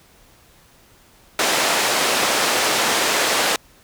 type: band-pass noise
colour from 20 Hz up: pink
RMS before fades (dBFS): -19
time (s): 1.39-3.56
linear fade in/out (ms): 2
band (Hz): 450 to 8900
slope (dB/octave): 12
effects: pink hiss -52 dBFS RMS until 3.83 s